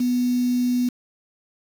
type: tone with quantisation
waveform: sine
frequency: 246.9 Hz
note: B3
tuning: in tune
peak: -18 dBFS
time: 0-0.89 s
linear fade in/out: 5 ms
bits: 6
effects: none